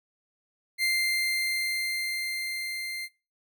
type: tone with level ramp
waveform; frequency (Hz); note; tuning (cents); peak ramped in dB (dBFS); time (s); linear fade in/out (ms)
30% pulse; 2093; C7; 0; -20 to -30; 0.78-3.09; 50
effects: noise-tail reverb RT60 0.3 s tail -23 dB re dry